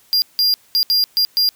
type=tone bursts at uneven times; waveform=square; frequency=4800 Hz; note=D8; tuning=37 cents sharp; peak=-13 dBFS; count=6; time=0.13-0.22 / 0.39-0.54 / 0.75-0.83 / 0.9-1.04 / 1.17-1.25 / 1.37-1.49 s; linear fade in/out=0 ms; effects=white hiss -53 dBFS RMS until 1.55 s